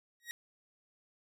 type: tone with exponential growth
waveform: sawtooth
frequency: 1893 Hz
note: A#6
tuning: 26 cents sharp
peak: -32 dBFS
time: 0.2-0.31 s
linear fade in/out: 0 ms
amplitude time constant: 22 ms
effects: none